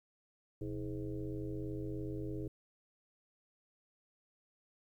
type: tone with frequency modulation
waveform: sine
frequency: 221.5 Hz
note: A3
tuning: 12 cents sharp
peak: -37 dBFS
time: 0.61-2.48 s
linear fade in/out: 5 ms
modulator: 97.3 Hz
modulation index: 2.3
effects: 12-bit